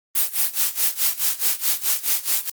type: noise with tremolo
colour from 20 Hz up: blue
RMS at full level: -18 dBFS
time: 0.15-2.5 s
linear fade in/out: 5 ms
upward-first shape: sine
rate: 4.7 Hz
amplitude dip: 90%
effects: Opus 32 kbps